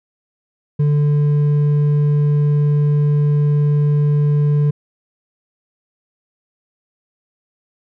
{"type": "tone with hard clipping", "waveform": "sine", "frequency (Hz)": 146.83, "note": "D3", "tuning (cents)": 0, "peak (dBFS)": -13, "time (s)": [0.79, 4.71], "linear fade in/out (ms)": 10, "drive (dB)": 4, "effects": []}